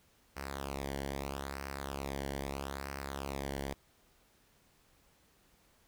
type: tone with flanger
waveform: sawtooth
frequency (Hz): 69.1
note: C#2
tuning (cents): -5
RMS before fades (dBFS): -40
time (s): 0.36-3.74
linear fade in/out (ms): 10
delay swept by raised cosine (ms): 0.28 to 0.79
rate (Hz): 0.78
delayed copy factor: -0.75
effects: pink hiss -68 dBFS RMS until 5.87 s